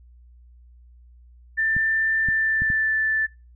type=tone with pitch glide; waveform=sine; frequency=1781 to 1758.5 Hz; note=A6 to A6; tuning=+21 to -1 cents; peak=-19 dBFS; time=1.57-3.27 s; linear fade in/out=20 ms; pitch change=-22 cents; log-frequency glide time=2.21-2.94 s
type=clicks; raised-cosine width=5 ms; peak=-18 dBFS; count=4; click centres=1.766 / 2.287 / 2.62 / 2.702 s
effects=noise-tail reverb RT60 0.3 s tail -25 dB re dry + added 60 Hz sine -47 dBFS peak until 3.55 s